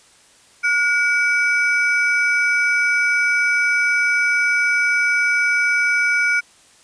triangle ring-modulated tone, 1864.7 Hz, A#6, in tune, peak -10 dBFS, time 0.63-6.41 s, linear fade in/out 20 ms, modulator 422 Hz, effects white hiss -51 dBFS RMS until 6.83 s + resampled to 22050 Hz

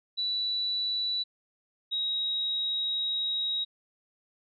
sine tone pair in turn, 3951 / 3807 Hz, B7 / A#7, 0 / +36 cents, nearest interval minor second, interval 64 cents, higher first, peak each -27 dBFS, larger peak neither, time 0.17-1.24 / 1.91-3.65 s, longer second, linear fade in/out 20 ms, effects none

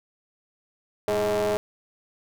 45% pulse ring-modulated tone, 107 Hz, A2, 48 cents flat, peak -19 dBFS, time 1.08-1.57 s, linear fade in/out 0 ms, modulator 524 Hz, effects none

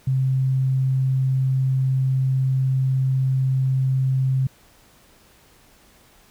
sine tone, 131.9 Hz, C3, 14 cents sharp, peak -17 dBFS, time 0.07-4.47 s, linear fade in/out 5 ms, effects pink hiss -54 dBFS RMS until 6.3 s

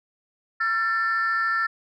sine tone pair together, 1356.8 / 1774 Hz, E6 / A6, +50 / +14 cents, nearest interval perfect fourth, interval 464 cents, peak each -22 dBFS, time 0.6-1.67 s, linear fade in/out 10 ms, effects tanh soft clip ceiling -17 dBFS

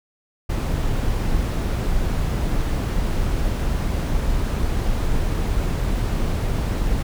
brown noise, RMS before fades -21 dBFS, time 0.49-7.03 s, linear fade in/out 10 ms, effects none

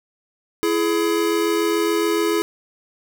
square tone pair together, 334.8 / 421.8 Hz, E4 / G#4, +27 / +27 cents, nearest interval major third, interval 400 cents, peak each -21 dBFS, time 0.63-2.42 s, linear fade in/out 0 ms, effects 8-bit

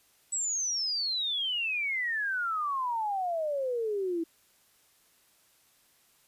sine exponential sweep, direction down, 7940 to 323 Hz, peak -28 dBFS, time 0.32-4.24 s, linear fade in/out 10 ms, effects white hiss -65 dBFS RMS until 6.27 s + resampled to 32000 Hz

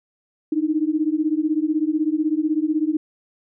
sine beating tone pair, 301.8 / 317.8 Hz, D4 / D#4, +47 / +37 cents, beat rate 16 Hz, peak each -21 dBFS, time 0.52-2.97 s, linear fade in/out 5 ms, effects none

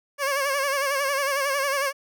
15% pulse tone with vibrato, 555 Hz, C#5, 2 cents sharp, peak -16 dBFS, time 0.18-1.93 s, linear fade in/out 50 ms, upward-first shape sine, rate 11 Hz, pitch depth 70 cents each way, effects none

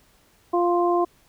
harmonic tone, 349.2 Hz, F4, in tune, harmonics 1 / 2 / 3, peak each -20 / -23 / -25 dBFS, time 0.53-1.05 s, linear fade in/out 10 ms, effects pink hiss -59 dBFS RMS until 1.28 s

